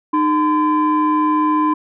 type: tone pair together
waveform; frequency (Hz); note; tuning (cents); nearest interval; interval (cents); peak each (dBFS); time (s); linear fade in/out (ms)
sine; 305.7 / 1021; D#4 / C6; -30 / -43; octave + major sixth; 2087; -14; 0.13-1.74; 10
effects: tanh soft clip ceiling -9 dBFS